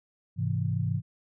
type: chord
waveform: sine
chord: Ab augmented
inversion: none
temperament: equal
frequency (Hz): 103.83 / 130.81 / 164.81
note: Ab2 / C3 / E3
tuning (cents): 0 / 0 / 0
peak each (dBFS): -29 / -30 / -31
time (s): 0.36-1.02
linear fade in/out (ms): 50
effects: none